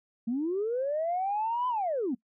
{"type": "linear two-way sweep", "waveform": "sine", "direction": "up then down", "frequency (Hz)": [220, 1016, 220], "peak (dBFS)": -26, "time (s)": [0.27, 2.15], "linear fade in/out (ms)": 10, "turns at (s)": 1.68, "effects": ["noise-tail reverb RT60 0.1 s tail -21 dB re dry", "tanh soft clip ceiling -22 dBFS"]}